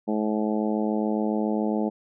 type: harmonic tone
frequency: 107.2 Hz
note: A2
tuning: 45 cents flat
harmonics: 2 / 3 / 4 / 5 / 6 / 7 / 8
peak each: -25 / -29 / -31 / -33 / -35 / -36 / -37 dBFS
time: 0.07-1.9 s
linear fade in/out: 20 ms
effects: none